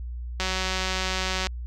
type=click train; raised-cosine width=0.2 ms; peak=-10 dBFS; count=201; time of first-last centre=0.4-1.47 s; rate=187 Hz; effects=added 60 Hz sine -31 dBFS peak until 1.66 s